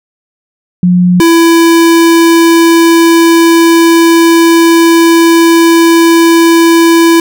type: tone pair in turn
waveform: sine / square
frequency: 179 / 333.2 Hz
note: F3 / E4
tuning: +43 / +19 cents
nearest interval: major seventh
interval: 1076 cents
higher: second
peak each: -3 dBFS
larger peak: neither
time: 0.83-1.2 / 1.2-7.2 s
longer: second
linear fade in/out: 2 ms
effects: none